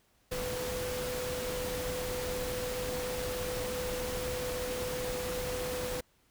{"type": "tone in noise", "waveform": "sine", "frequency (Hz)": 500, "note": "B4", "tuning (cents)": 21, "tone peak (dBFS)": -35, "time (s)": [0.31, 6.01], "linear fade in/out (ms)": 10, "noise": "pink", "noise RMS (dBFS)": -38, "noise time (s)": [0.31, 6.01], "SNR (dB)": 0, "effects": ["pink hiss -69 dBFS RMS until 6.3 s"]}